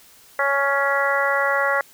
harmonic tone, 278.6 Hz, C#4, 9 cents sharp, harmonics 2 / 3 / 4 / 5 / 6 / 7, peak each -23 / -27 / -25 / -24 / -26 / -24 dBFS, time 0.39-1.81 s, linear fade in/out 2 ms, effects white hiss -50 dBFS RMS until 1.93 s

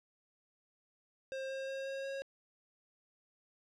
square tone with pitch steps, 532 / 535.4 / 538.8 / 542.2 / 545.7 Hz, C5 / C5 / C#5 / C#5 / C#5, +29 / +40 / -49 / -38 / -27 cents, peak -39 dBFS, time 1.32-2.22 s, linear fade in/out 0 ms, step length 180 ms, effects low-pass 5000 Hz 12 dB/octave

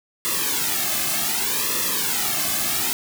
white noise with flanger, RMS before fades -23 dBFS, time 0.25-2.93 s, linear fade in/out 0 ms, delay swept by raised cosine 1.3 to 2.15 ms, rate 0.66 Hz, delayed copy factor -0.9, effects none

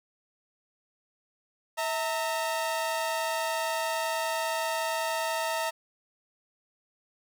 sawtooth tone pair together, 649 / 914.7 Hz, E5 / A#5, -27 / -33 cents, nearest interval tritone, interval 594 cents, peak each -27 dBFS, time 1.77-5.71 s, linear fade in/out 20 ms, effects none

